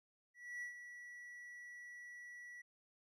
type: tone with ADSR envelope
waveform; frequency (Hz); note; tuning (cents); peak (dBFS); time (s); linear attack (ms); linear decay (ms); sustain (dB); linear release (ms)
triangle; 1945; B6; -27; -40; 0.34-2.62; 280; 110; -9; 10
effects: resampled to 32000 Hz